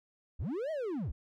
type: linear two-way sweep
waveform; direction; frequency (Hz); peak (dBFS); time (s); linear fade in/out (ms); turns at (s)
triangle; up then down; 38.93 to 656 to 38.93; -31; 0.39-1.12; 10; 0.71
effects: none